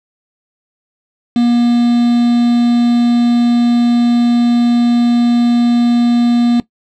triangle tone with quantisation, 238.8 Hz, A#3, 42 cents sharp, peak -6 dBFS, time 1.36-6.6 s, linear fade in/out 2 ms, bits 4, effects noise-tail reverb RT60 0.1 s tail -17 dB re dry + low-pass 4000 Hz 12 dB/octave

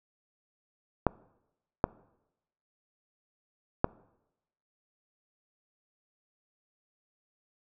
clicks, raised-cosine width 1 ms, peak -8 dBFS, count 3, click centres 1.067 / 1.841 / 3.844 s, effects noise-tail reverb RT60 0.9 s tail -23 dB re dry

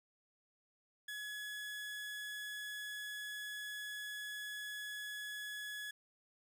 30% pulse tone, 1691 Hz, G#6, 31 cents sharp, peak -40 dBFS, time 1.08-5.91 s, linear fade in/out 5 ms, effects 13-bit

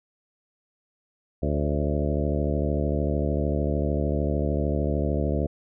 harmonic tone with a mistuned harmonic, 73.3 Hz, D2, 3 cents flat, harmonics 1 / 2 / 3 / 4 / 5 / 6 / 7 / 8 / 9, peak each -26 / -29 / -31 / -32 / -33 / -34 / -34 / -35 / -36 dBFS, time 1.42-5.47 s, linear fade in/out 10 ms, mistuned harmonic 7, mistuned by +36 cents, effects none

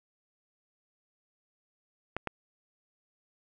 clicks, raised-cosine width 0.5 ms, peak -17 dBFS, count 2, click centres 2.166 / 2.273 s, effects none

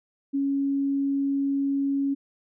sine tone, 277.2 Hz, C#4, in tune, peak -22 dBFS, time 0.33-2.15 s, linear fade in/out 20 ms, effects none

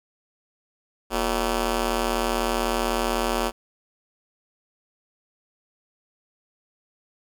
10% pulse ring-modulated tone, 196 Hz, G3, in tune, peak -11 dBFS, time 1.1-3.52 s, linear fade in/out 50 ms, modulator 156 Hz, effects none

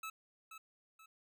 25% pulse tone with echo, 1303 Hz, E6, 20 cents flat, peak -38 dBFS, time 0.03-0.1 s, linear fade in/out 5 ms, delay 480 ms, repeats 2, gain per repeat -8 dB, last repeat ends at 1.06 s, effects none

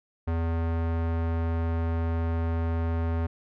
square tone with low-pass filter, 82.8 Hz, E2, 8 cents sharp, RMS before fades -27 dBFS, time 0.27-3.27 s, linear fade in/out 10 ms, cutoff 1500 Hz, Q 0.77, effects none

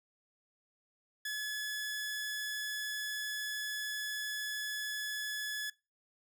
sawtooth tone, 1707 Hz, G#6, 47 cents sharp, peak -32 dBFS, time 1.25-5.7 s, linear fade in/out 5 ms, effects noise-tail reverb RT60 0.3 s tail -25 dB re dry

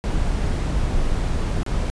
brown noise with dropouts, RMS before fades -21 dBFS, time 0.04-1.9 s, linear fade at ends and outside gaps 0 ms, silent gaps 1.632-1.664 s, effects resampled to 22050 Hz

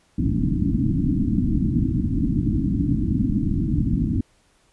white low-pass noise, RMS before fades -21 dBFS, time 0.18-4.21 s, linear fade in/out 5 ms, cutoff 310 Hz, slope 96 dB/octave, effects pink hiss -61 dBFS RMS until 4.72 s + resampled to 24000 Hz

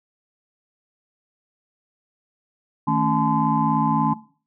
sine tone cluster, 156.3 / 219.9 / 276.6 / 860 / 1027 Hz, D#3 / A3 / C#4 / A5 / C6, +8 / -1 / -4 / -40 / -33 cents, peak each -24 dBFS, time 2.87-4.14 s, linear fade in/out 10 ms, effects noise-tail reverb RT60 0.4 s tail -17 dB re dry + tanh soft clip ceiling -6 dBFS

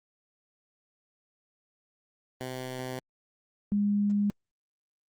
10% pulse / sine tone pair in turn, 128.3 / 204.5 Hz, C3 / G#3, -34 / -26 cents, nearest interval minor sixth, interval 808 cents, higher second, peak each -26 / -23 dBFS, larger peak second, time 2.41-2.99 / 3.72-4.3 s, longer neither, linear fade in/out 0 ms, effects Opus 24 kbps

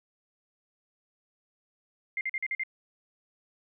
sine tone bursts, 2100 Hz, C7, 6 cents sharp, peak -28 dBFS, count 6, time 2.17-2.635 s, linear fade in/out 2 ms, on 40 ms, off 45 ms, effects none

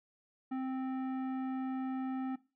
sine tone with tanh clipping, 261.6 Hz, C4, in tune, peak -36 dBFS, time 0.51-2.36 s, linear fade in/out 10 ms, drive 16 dB, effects noise-tail reverb RT60 0.3 s tail -18 dB re dry + low-pass 2000 Hz 12 dB/octave

